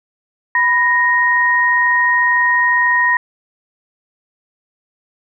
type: tone pair together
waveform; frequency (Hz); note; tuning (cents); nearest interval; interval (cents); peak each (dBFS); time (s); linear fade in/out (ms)
sine; 989 / 1867; B5 / A#6; +2 / +2; major seventh; 1100; -16 / -12; 0.55-3.17; 2
effects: none